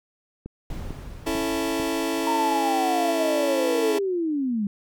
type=click train; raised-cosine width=3 ms; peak=-22 dBFS; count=4; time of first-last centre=0.46-1.799 s; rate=2.24 Hz
type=noise with exponential decay; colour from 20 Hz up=brown; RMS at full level=-31 dBFS; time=0.7-3.42 s; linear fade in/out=2 ms; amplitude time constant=590 ms
type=chord; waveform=sawtooth; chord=A major; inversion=first; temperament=just; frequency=275 / 330 / 440 Hz; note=C#4 / E4 / A4; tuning=-14 / +2 / 0 cents; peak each=-25 / -22 / -26 dBFS; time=1.26-3.99 s; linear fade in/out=10 ms
type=linear sweep; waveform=sine; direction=down; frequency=932.3 to 195.1 Hz; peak=-22 dBFS; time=2.27-4.67 s; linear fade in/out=2 ms
effects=none